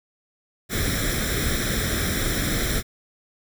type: noise with comb filter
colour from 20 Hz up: pink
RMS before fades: -24 dBFS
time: 0.69-2.83 s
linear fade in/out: 50 ms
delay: 0.54 ms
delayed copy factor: +0.8
effects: none